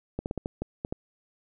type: clicks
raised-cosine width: 2 ms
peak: -17 dBFS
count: 8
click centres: 0.19 / 0.259 / 0.311 / 0.377 / 0.459 / 0.62 / 0.849 / 0.925 s
effects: none